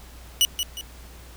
sawtooth tone with echo, 2942 Hz, F#7, 11 cents flat, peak -12 dBFS, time 0.41-0.45 s, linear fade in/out 0 ms, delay 180 ms, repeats 2, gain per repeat -8 dB, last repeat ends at 0.81 s, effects added 60 Hz sine -43 dBFS peak until 1.36 s + pink hiss -48 dBFS RMS until 1.36 s

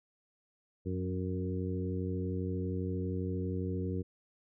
harmonic tone with a mistuned harmonic, 92.5 Hz, F#2, in tune, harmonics 1 / 2 / 3 / 4 / 5, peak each -35 / -38 / -40 / -41 / -42 dBFS, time 0.85-4.03 s, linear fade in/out 20 ms, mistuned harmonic 2, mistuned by -24 cents, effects none

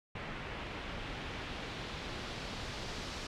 pink noise with low-pass filter sweep, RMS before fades -42 dBFS, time 0.15-3.27 s, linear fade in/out 5 ms, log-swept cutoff 2400 to 5100 Hz, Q 1.3, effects none

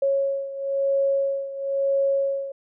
sine beating tone pair, 550 / 551 Hz, C#5 / C#5, -14 / -11 cents, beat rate 1 Hz, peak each -22 / -26 dBFS, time 0.02-2.52 s, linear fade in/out 5 ms, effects none

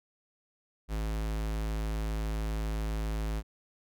square tone, 53.7 Hz, A1, 41 cents flat, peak -31 dBFS, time 0.88-3.43 s, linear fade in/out 50 ms, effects none

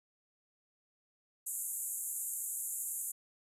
white band-pass noise, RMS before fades -39 dBFS, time 1.46-3.12 s, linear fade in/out 10 ms, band 6900 to 13000 Hz, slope 96 dB/octave, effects none

